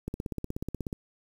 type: click train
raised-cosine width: 3 ms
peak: -20 dBFS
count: 15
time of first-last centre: 0.08-0.928 s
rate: 16.5 Hz
effects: 8-bit